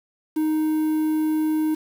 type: tone with quantisation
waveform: triangle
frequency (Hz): 311.1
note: D#4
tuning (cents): 0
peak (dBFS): -17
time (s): 0.36-1.75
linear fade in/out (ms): 10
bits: 7
effects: none